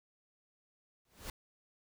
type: noise with exponential growth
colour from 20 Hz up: pink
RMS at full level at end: -40 dBFS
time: 1.05-1.3 s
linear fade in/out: 2 ms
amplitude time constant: 53 ms
effects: none